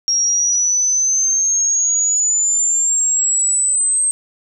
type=exponential sweep; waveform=sine; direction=up; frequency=5588 to 8372 Hz; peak=-13 dBFS; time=0.08-4.11 s; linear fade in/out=0 ms; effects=none